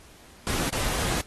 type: noise with dropouts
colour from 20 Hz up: pink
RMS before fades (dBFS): -28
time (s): 0.47-1.21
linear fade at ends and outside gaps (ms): 0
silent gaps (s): 0.694-0.727
effects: pink hiss -52 dBFS RMS until 1.26 s + AAC 32 kbps